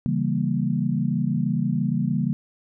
sine chord, C# diminished seventh, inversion none, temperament equal, 138.59 / 164.81 / 196 / 233.1 Hz, C#3 / E3 / G3 / Bb3, 0 / 0 / 0 / 0 cents, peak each -26 dBFS, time 0.06-2.33 s, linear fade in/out 0 ms, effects none

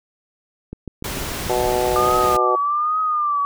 click train, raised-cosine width 3 ms, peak -17 dBFS, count 6, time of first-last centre 0.73-1.466 s, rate 6.79 Hz
pink noise, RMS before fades -27 dBFS, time 1.04-2.37 s, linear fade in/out 5 ms
harmonic tone, 123.7 Hz, B2, 3 cents sharp, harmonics 3 / 4 / 5 / 6 / 7, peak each -22 / -23 / -24 / -25 / -25 dBFS, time 1.49-2.56 s, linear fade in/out 10 ms
sine tone with vibrato, 1200 Hz, D6, 37 cents sharp, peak -17 dBFS, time 1.96-3.45 s, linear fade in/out 0 ms, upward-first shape triangle, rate 1.2 Hz, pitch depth 97 cents each way
effects none

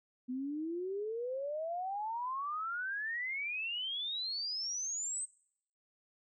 sine exponential sweep, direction up, 246.9 to 8380 Hz, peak -35 dBFS, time 0.28-5.26 s, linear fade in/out 20 ms, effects noise-tail reverb RT60 0.7 s tail -23 dB re dry

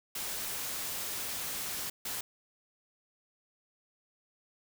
white noise bursts at uneven times, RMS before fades -37 dBFS, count 2, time 0.15-1.9 / 2.05-2.21 s, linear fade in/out 5 ms, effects none

